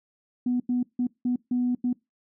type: tone bursts at uneven times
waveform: sine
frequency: 246.8 Hz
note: B3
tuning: 1 cent flat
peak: -21 dBFS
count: 6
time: 0.46-0.6 / 0.69-0.83 / 0.99-1.07 / 1.25-1.36 / 1.51-1.75 / 1.84-1.93 s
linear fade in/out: 5 ms
effects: noise-tail reverb RT60 0.2 s tail -23 dB re dry + tanh soft clip ceiling -17 dBFS